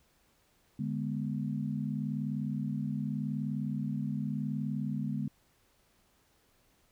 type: chord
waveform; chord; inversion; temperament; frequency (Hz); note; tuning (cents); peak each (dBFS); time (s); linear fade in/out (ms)
sine; G# diminished; second; equal; 146.83 / 207.7 / 246.9; D3 / G#3 / B3; 0 / 0 / 0; -35 / -35 / -37; 0.79-5.28; 5
effects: pink hiss -69 dBFS RMS until 6.91 s